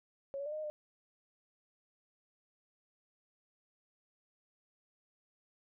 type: tone with pitch steps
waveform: sine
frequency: 552 / 564 / 598 / 614 / 618 / 602 Hz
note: C#5 / C#5 / D5 / D#5 / D#5 / D5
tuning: -7 / +30 / +31 / -23 / -12 / +43 cents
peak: -37 dBFS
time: 0.34-0.7 s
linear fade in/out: 0 ms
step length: 60 ms
effects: none